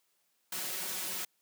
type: noise with comb filter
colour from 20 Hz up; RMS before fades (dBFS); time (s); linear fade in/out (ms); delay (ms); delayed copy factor
white; -37; 0.52-1.25; 5; 5.4; +1
effects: white hiss -75 dBFS RMS until 1.41 s + high-pass 150 Hz 12 dB/octave